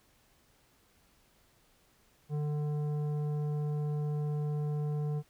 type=tone with tanh clipping; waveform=sine; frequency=148.7 Hz; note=D3; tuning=22 cents sharp; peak=-32 dBFS; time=2.29-5.23 s; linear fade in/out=50 ms; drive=11 dB; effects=pink hiss -67 dBFS RMS until 5.29 s